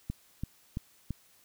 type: click train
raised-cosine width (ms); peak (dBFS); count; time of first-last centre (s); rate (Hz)
5; -21; 4; 0.1-1.107; 2.98
effects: white hiss -63 dBFS RMS until 1.44 s